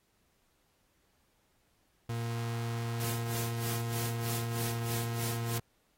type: tone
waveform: 40% pulse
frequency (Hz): 116.54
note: A#2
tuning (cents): 0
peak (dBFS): -32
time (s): 2.09-5.6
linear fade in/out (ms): 5
type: noise with tremolo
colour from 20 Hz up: white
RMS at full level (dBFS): -38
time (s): 3-5.58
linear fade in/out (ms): 0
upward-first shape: sine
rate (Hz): 3.2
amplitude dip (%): 90
effects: pink hiss -73 dBFS RMS until 5.97 s + AAC 48 kbps